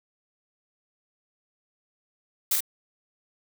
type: noise with echo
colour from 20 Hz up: blue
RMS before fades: -23 dBFS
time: 2.51-2.56 s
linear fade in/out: 5 ms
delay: 46 ms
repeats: 1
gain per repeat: -3 dB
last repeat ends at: 2.606 s
effects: none